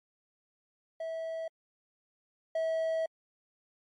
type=tone pair in turn; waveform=triangle; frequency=651 / 647.5 Hz; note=E5 / E5; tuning=-22 / -31 cents; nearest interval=unison; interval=9 cents; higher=first; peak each=-32 / -26 dBFS; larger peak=second; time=1-1.48 / 2.55-3.06 s; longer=second; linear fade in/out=5 ms; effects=MP3 48 kbps